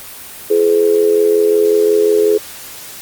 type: tone with amplitude modulation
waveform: sine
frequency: 423 Hz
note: G#4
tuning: 32 cents sharp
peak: -5 dBFS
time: 0.5-2.38 s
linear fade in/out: 10 ms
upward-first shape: sine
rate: 85.5 Hz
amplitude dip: 75%
effects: white hiss -32 dBFS RMS until 3.01 s + Opus 32 kbps